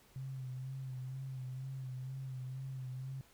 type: tone with vibrato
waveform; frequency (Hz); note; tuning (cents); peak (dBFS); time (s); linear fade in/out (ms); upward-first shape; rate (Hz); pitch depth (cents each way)
sine; 130.81; C3; 0; -40; 0.16-3.21; 0; sine; 2.1; 41
effects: pink hiss -65 dBFS RMS until 3.33 s